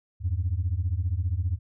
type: beating tone pair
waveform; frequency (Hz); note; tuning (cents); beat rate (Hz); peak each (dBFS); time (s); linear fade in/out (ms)
sine; 81.7 / 96.7; E2 / G2; -15 / -23; 15; -26; 0.2-1.59; 50
effects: tanh soft clip ceiling -18 dBFS